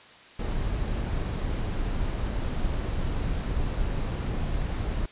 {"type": "noise", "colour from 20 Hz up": "brown", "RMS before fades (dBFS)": -28, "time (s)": [0.39, 5.06], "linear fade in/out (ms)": 5, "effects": ["white hiss -50 dBFS RMS until 5.11 s", "resampled to 8000 Hz"]}